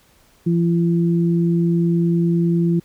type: tone pair together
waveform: sine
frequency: 169.9 / 339.8 Hz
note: F3 / F4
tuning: -47 / -47 cents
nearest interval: octave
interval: 1200 cents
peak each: -15 / -21 dBFS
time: 0.46-2.8 s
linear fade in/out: 10 ms
effects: pink hiss -55 dBFS RMS until 2.84 s